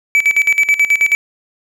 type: tone with tremolo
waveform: triangle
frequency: 2300 Hz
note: D7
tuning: 37 cents flat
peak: -6 dBFS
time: 0.15-1.15 s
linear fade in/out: 0 ms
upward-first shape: square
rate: 9.3 Hz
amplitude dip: 80%
effects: none